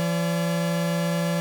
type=tone pair together; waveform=45% pulse; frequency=169.7 / 575.4 Hz; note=F3 / D5; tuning=-49 / -36 cents; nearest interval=octave + major sixth; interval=2113 cents; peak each=-23 / -29 dBFS; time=0-1.4 s; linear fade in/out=0 ms; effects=none